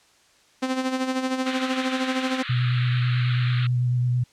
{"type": "tone with tremolo", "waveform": "sawtooth", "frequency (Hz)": 259.6, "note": "C4", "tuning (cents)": -13, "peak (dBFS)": -17, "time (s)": [0.62, 2.43], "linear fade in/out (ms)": 10, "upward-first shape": "sine", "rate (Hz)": 13, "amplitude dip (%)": 60}
{"type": "band-pass noise", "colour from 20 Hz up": "pink", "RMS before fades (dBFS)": -34, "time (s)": [1.46, 3.67], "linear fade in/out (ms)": 5, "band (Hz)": [1200, 4200], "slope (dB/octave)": 96}
{"type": "tone with vibrato", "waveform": "sine", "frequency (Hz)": 123.47, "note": "B2", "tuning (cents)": 0, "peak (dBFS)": -19, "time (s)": [2.49, 4.24], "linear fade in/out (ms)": 10, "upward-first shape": "square", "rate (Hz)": 9.1, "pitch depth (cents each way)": 14}
{"effects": ["white hiss -58 dBFS RMS until 4.32 s", "low-pass 7000 Hz 12 dB/octave"]}